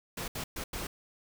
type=noise bursts at uneven times; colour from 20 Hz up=pink; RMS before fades=-37 dBFS; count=4; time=0.17-0.28 / 0.35-0.44 / 0.56-0.64 / 0.73-0.87 s; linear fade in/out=5 ms; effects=none